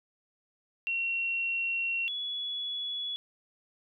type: tone pair in turn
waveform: sine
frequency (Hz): 2733 / 3393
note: F7 / G#7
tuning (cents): -38 / +36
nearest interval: major third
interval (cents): 374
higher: second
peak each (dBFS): -28 / -32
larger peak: first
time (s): 0.87-2.08 / 2.08-3.16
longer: first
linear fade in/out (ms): 0
effects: none

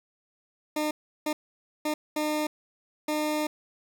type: tone bursts at uneven times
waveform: 20% pulse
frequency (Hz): 303.6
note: D#4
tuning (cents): -42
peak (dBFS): -21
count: 5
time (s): 0.76-0.91 / 1.26-1.33 / 1.85-1.94 / 2.16-2.47 / 3.08-3.47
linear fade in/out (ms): 5
effects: none

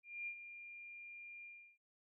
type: tone with ADSR envelope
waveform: sine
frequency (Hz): 2400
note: D7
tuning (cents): +37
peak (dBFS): -40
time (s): 0.03-1.78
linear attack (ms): 240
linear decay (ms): 77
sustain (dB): -10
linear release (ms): 340
effects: none

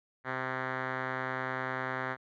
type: tone with low-pass filter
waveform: 5% pulse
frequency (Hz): 130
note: C3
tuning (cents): -11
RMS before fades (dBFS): -35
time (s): 0.24-2.17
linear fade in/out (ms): 50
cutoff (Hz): 1900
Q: 2.7
effects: none

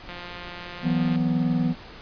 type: click train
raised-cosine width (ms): 0.3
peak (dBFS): -22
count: 189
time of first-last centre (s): 0.09-1.158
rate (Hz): 176
type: chord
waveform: triangle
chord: E suspended second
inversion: none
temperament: equal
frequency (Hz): 164.81 / 185 / 246.9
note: E3 / F#3 / B3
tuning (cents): 0 / 0 / 0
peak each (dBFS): -22 / -25 / -22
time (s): 0.82-1.75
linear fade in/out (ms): 50
effects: pink hiss -43 dBFS RMS until 2.01 s + resampled to 11025 Hz

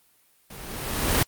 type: noise with level ramp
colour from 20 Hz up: pink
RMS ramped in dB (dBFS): -42 to -19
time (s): 0.5-1.23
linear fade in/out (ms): 5
effects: white hiss -62 dBFS RMS until 1.27 s + Opus 32 kbps

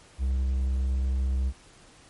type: tone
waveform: triangle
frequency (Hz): 65.41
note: C2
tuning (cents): 0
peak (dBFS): -21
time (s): 0.18-1.53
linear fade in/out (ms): 50
effects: pink hiss -54 dBFS RMS until 2.09 s + MP3 48 kbps

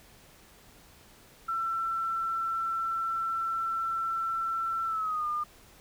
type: tone with pitch glide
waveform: sine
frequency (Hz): 1342 to 1209.5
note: E6 to D#6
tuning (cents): +31 to -49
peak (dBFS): -28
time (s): 1.48-5.44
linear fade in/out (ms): 10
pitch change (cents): -180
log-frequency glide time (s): 4.86-5.27
effects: pink hiss -56 dBFS RMS until 5.8 s

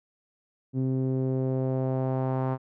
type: tone with low-pass filter sweep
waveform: sawtooth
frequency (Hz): 130.81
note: C3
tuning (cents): 0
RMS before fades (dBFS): -27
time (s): 0.73-2.58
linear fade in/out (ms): 50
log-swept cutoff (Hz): 290 to 1000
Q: 1.8
effects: none

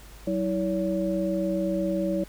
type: tone cluster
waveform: sine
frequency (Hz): 188.9 / 324.7 / 566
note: F#3 / E4 / C#5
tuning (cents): +36 / -26 / +36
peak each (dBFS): -28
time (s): 0.27-2.24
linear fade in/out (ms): 5
effects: added 50 Hz sine -45 dBFS peak until 2.28 s + pink hiss -50 dBFS RMS until 2.28 s

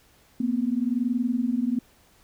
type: tone pair together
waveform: sine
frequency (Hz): 233.1 / 254.1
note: A#3 / B3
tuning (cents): 0 / +49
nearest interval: minor second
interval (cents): 149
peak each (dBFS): -25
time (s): 0.4-1.79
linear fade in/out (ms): 5
effects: pink hiss -59 dBFS RMS until 2.23 s

